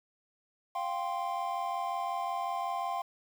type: chord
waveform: triangle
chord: F suspended second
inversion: none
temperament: equal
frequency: 698.5 / 784 / 1046.5 Hz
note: F5 / G5 / C6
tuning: 0 / 0 / 0 cents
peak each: -34 dBFS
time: 0.75-3.02 s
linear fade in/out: 5 ms
effects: 9-bit